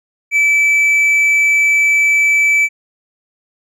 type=tone with hard clipping; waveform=sine; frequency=2310 Hz; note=D7; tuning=29 cents flat; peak=-10 dBFS; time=0.31-2.69 s; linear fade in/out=50 ms; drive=3 dB; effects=none